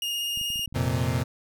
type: tone with vibrato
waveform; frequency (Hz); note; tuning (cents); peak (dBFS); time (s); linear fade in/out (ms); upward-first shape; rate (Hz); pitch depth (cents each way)
40% pulse; 2845; F7; +31; -26; 0.02-0.66; 2; triangle; 16; 15
type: clicks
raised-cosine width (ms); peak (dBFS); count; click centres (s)
5; -31; 12; 0.374 / 0.413 / 0.503 / 0.559 / 0.594 / 0.677 / 0.726 / 0.764 / 0.822 / 0.86 / 0.91 / 0.946
type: chord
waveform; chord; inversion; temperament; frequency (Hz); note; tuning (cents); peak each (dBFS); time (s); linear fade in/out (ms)
35% pulse; F suspended fourth; none; equal; 87.31 / 116.54 / 130.81; F2 / Bb2 / C3; 0 / 0 / 0; -28 / -26 / -25; 0.74-1.24; 20
effects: none